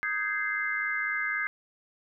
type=chord; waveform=sine; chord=Ab major seventh; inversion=second; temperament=just; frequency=1245.9 / 1557.4 / 1661.2 / 2077 Hz; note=Eb6 / G6 / Ab6 / C7; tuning=+2 / -12 / 0 / -13 cents; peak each=-37 / -34 / -32 / -31 dBFS; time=0.03-1.47 s; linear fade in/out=0 ms; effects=none